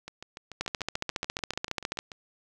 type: two click trains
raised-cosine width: 0.2 ms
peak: -23 / -12 dBFS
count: 15 / 21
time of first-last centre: 0.08-2.118 / 0.61-1.989 s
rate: 6.87 / 14.5 Hz
effects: none